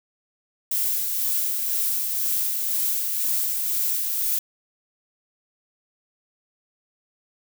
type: noise with tremolo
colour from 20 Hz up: violet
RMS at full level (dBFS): -23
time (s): 0.71-4.39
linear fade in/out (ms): 5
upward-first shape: sine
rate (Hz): 2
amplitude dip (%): 30
effects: none